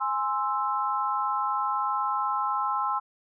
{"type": "chord", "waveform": "sine", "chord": "Ab augmented", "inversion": "none", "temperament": "equal", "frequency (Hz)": [830.6, 1046.5, 1318.5], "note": ["Ab5", "C6", "E6"], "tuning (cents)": [0, 0, 0], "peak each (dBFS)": [-30, -28, -29], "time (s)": [0, 3], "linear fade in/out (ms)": 20, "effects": []}